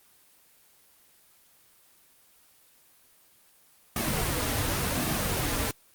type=noise with flanger; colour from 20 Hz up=pink; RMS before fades=-28 dBFS; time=3.96-5.71 s; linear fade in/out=2 ms; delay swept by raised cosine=2 to 5.6 ms; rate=0.9 Hz; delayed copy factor=-0.6; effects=white hiss -60 dBFS RMS until 5.94 s + Opus 24 kbps

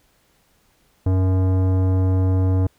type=tone with tanh clipping; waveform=sine; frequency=93.5 Hz; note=F#2; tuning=19 cents sharp; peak=-17 dBFS; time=1.06-2.67 s; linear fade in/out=5 ms; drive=16 dB; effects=pink hiss -61 dBFS RMS until 2.78 s

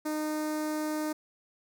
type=tone with notch filter; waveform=sawtooth; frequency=306.6 Hz; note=D#4; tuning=25 cents flat; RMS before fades=-32 dBFS; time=0.05-1.13 s; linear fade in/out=10 ms; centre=3000 Hz; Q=0.95; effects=none

